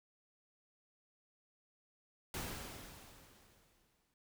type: noise with exponential decay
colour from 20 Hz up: pink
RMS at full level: -41 dBFS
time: 2.34-4.14 s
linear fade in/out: 2 ms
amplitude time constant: 390 ms
effects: none